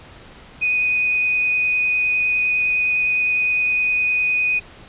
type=tone with vibrato; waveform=sine; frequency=2489 Hz; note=D#7; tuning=in tune; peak=-16 dBFS; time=0.61-4.6 s; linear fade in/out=20 ms; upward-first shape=triangle; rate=9.8 Hz; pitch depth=11 cents each way; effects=pink hiss -43 dBFS RMS until 4.88 s + resampled to 8000 Hz